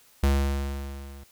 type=tone with level ramp; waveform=square; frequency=69.3 Hz; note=C#2; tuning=in tune; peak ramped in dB=-18 to -43 dBFS; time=0.23-1.24 s; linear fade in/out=5 ms; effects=white hiss -58 dBFS RMS until 1.31 s